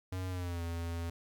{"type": "tone with pitch glide", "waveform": "square", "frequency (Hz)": [92.5, 84.33], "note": ["F#2", "E2"], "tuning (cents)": [0, 40], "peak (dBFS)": -36, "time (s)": [0.12, 1.1], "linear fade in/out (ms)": 5, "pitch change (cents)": -160, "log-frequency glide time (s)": [0.29, 0.62], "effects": ["12-bit"]}